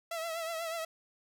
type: tone with vibrato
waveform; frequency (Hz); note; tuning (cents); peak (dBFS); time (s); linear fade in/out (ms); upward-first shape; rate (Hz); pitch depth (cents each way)
sawtooth; 659.3; E5; 0; -31; 0.11-0.85; 5; triangle; 8.2; 63
effects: none